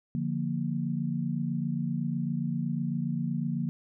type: chord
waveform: sine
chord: Bb major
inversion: first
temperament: equal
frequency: 146.83 / 174.61 / 233.1 Hz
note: D3 / F3 / Bb3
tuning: 0 / 0 / 0 cents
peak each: -32 dBFS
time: 0.15-3.69 s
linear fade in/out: 0 ms
effects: none